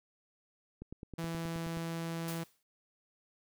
click train, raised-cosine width 3 ms, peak -31 dBFS, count 10, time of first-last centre 0.82-1.771 s, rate 9.46 Hz
sawtooth tone, 165.9 Hz, E3, 11 cents sharp, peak -32 dBFS, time 1.18-2.44 s, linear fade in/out 10 ms
white noise with exponential decay, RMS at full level -42 dBFS, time 2.28-2.63 s, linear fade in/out 1 ms, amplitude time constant 74 ms
effects none

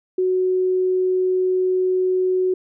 sine tone, 370 Hz, F#4, in tune, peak -16 dBFS, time 0.18-2.54 s, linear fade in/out 5 ms, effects none

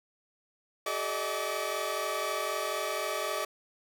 sawtooth tone cluster, 383.1 / 428.3 / 591 / 635 / 1150 Hz, G4 / A4 / D5 / D#5 / D6, -40 / -47 / +11 / +35 / -37 cents, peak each -37 / -35 / -33 / -32 / -32 dBFS, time 0.86-3.45 s, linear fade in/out 5 ms, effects none

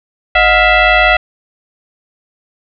sine tone with frequency modulation, 622 Hz, D#5, 1 cent flat, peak -6 dBFS, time 0.35-1.17 s, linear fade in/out 5 ms, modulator 674 Hz, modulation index 3.4, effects none

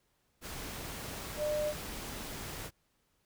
sine tone in noise, 600 Hz, D5, 37 cents sharp, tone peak -30 dBFS, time 1.37-1.74 s, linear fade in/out 50 ms, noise pink, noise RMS -42 dBFS, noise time 0.41-2.71 s, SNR +9 dB, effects pink hiss -75 dBFS RMS until 3.25 s

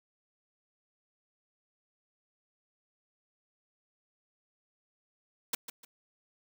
white noise with echo, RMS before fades -30 dBFS, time 5.53-5.55 s, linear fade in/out 5 ms, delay 150 ms, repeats 2, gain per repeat -11 dB, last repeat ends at 5.85 s, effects none

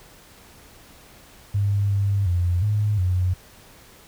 sine tone with pitch steps, 100.9 / 99.8 / 88.1 / 104.9 / 91.1 Hz, G#2 / G2 / F2 / G#2 / F#2, -49 / +32 / +16 / +18 / -26 cents, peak -18 dBFS, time 1.54-3.34 s, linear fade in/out 10 ms, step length 360 ms, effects pink hiss -49 dBFS RMS until 4.07 s

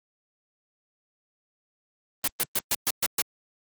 white noise bursts, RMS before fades -24 dBFS, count 7, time 2.24-3.219 s, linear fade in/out 2 ms, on 37 ms, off 120 ms, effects high-pass 80 Hz 12 dB/octave + Opus 24 kbps

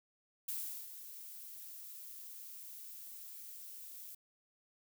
violet noise with ADSR envelope, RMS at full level -39 dBFS, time 0.48-4.15 s, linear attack 7 ms, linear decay 380 ms, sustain -11 dB, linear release 5 ms, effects none

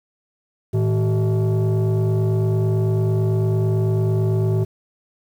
sine tone with frequency modulation, 110 Hz, A2, in tune, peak -13 dBFS, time 0.73-4.65 s, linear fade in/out 20 ms, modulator 269 Hz, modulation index 0.89, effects tanh soft clip ceiling -15 dBFS + 8-bit

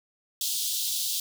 pink high-pass noise, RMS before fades -29 dBFS, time 0.41-1.2 s, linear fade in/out 2 ms, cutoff 3300 Hz, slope 48 dB/octave, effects none

